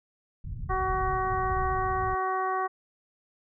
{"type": "low-pass noise", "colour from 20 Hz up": "pink", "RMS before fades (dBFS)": -34, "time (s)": [0.44, 2.15], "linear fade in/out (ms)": 10, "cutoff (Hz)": 140, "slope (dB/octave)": 24}
{"type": "harmonic tone", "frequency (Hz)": 376.3, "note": "F#4", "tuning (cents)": 29, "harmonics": [1, 2, 3, 4, 5], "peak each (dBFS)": [-33, -30, -29, -39, -39], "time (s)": [0.69, 2.68], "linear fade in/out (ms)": 20}
{"effects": []}